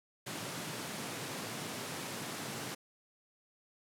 pink high-pass noise, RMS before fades -41 dBFS, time 0.26-2.75 s, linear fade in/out 10 ms, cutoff 110 Hz, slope 48 dB/octave, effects low-pass 12000 Hz 12 dB/octave

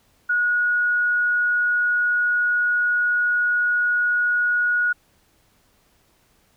sine tone, 1453 Hz, F#6, 32 cents flat, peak -17 dBFS, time 0.29-4.93 s, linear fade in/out 10 ms, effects pink hiss -61 dBFS RMS until 6.56 s

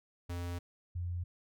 square / sine tone pair in turn, 87.3 / 87.74 Hz, F2 / F2, 0 / +9 cents, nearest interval unison, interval 9 cents, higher second, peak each -37 / -34 dBFS, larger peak second, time 0.29-0.59 / 0.95-1.24 s, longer first, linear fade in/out 10 ms, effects none

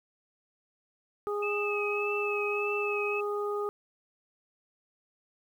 harmonic tone, 412.2 Hz, G#4, 13 cents flat, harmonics 1 / 2 / 3, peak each -30 / -41 / -36 dBFS, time 1.27-3.69 s, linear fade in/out 0 ms
sine tone with vibrato, 2594 Hz, E7, 28 cents flat, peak -32 dBFS, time 1.42-3.21 s, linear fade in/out 10 ms, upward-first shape sine, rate 1.7 Hz, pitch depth 37 cents each way
effects 10-bit

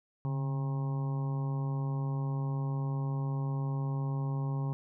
harmonic tone with a mistuned harmonic, 134.8 Hz, C#3, 48 cents flat, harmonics 1 / 2 / 3 / 4 / 5 / 6 / 7 / 8, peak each -30 / -43 / -47 / -50 / -56 / -49 / -49 / -50 dBFS, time 0.25-4.73 s, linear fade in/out 0 ms, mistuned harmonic 1, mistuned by +71 cents, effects none

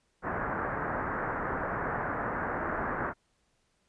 white low-pass noise, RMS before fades -33 dBFS, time 0.22-3.14 s, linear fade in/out 50 ms, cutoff 1700 Hz, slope 48 dB/octave, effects pink hiss -73 dBFS RMS until 3.88 s + resampled to 22050 Hz

